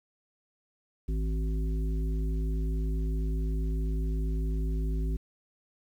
harmonic tone with a mistuned harmonic, 53.8 Hz, A1, 38 cents flat, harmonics 1 / 3 / 5 / 7, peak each -27 / -37 / -41 / -44 dBFS, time 1.08-5.17 s, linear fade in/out 10 ms, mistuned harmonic 5, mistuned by -30 cents, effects 10-bit

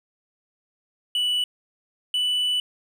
triangle tone pair in turn, 2959 / 2975 Hz, F#7 / F#7, -1 / +9 cents, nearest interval unison, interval 10 cents, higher second, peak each -19 dBFS, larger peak neither, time 1.15-1.44 / 2.14-2.6 s, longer second, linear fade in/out 2 ms, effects none

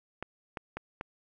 clicks, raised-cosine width 0.5 ms, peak -21 dBFS, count 4, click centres 0.226 / 0.572 / 0.77 / 1.011 s, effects none

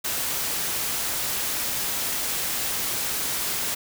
white noise, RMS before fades -27 dBFS, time 0.04-3.75 s, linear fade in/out 10 ms, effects none

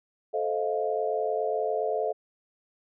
sine chord, F dominant seventh, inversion first, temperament just, 436.5 / 523.8 / 628.6 / 698.5 Hz, A4 / C5 / Eb5 / F5, -14 / +2 / +18 / 0 cents, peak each -29 / -33 / -31 / -31 dBFS, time 0.33-2.13 s, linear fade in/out 20 ms, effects none

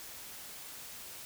silence, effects white hiss -47 dBFS RMS until 1.25 s

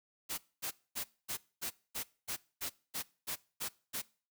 white noise bursts, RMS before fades -38 dBFS, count 12, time 0.29-4.022 s, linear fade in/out 20 ms, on 91 ms, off 240 ms, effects noise-tail reverb RT60 0.4 s tail -22 dB re dry

